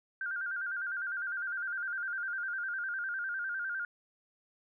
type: tone with vibrato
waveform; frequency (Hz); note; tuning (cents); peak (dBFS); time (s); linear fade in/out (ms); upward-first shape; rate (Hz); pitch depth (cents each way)
sine; 1488; F#6; +9; -33; 0.21-3.85; 2; square; 9.9; 79
effects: none